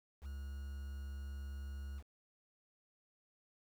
triangle tone with quantisation, 69.3 Hz, C#2, in tune, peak -40 dBFS, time 0.21-2.03 s, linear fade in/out 50 ms, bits 10, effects none

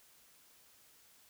silence, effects white hiss -64 dBFS RMS until 1.29 s

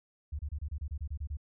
sine tone bursts, 73.42 Hz, D2, in tune, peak -33 dBFS, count 11, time 0.32-1.371 s, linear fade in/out 10 ms, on 71 ms, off 27 ms, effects none

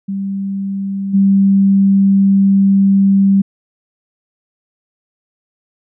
sine tone with level steps, 196 Hz, G3, in tune, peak -17 / -7 dBFS, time 0.08-3.42 s, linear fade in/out 10 ms, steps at 1.13 s, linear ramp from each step 20 ms, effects none

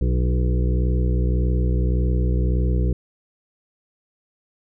harmonic tone with a mistuned harmonic, 61.74 Hz, B1, in tune, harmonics 1 / 2 / 3 / 5 / 6 / 7 / 8, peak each -18 / -24 / -28 / -32 / -34 / -35 / -36 dBFS, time 0.01-2.93 s, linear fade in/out 5 ms, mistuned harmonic 7, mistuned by -19 cents, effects none

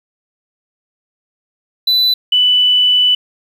triangle / sine tone pair in turn, 3989 / 2983 Hz, B7 / F#7, +17 / +13 cents, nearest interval perfect fourth, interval 504 cents, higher first, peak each -8 dBFS, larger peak neither, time 1.87-2.14 / 2.32-3.15 s, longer second, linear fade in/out 5 ms, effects 7-bit

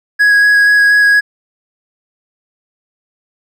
triangle tone with vibrato, 1662 Hz, G#6, 1 cent sharp, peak -4 dBFS, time 0.19-1.21 s, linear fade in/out 20 ms, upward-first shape square, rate 4.2 Hz, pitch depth 8 cents each way, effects none

